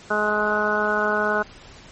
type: harmonic tone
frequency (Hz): 210.7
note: G#3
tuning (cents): +25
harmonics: 1 / 2 / 3 / 4 / 5 / 6 / 7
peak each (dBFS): -30 / -26 / -26 / -29 / -29 / -27 / -23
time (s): 0.1-1.43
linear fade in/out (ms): 10
effects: pink hiss -45 dBFS RMS until 1.91 s + MP3 32 kbps